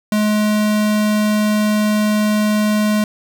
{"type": "tone", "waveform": "square", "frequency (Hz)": 211.6, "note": "G#3", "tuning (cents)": 33, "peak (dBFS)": -14, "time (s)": [0.12, 3.04], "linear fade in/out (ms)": 2, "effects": ["8-bit"]}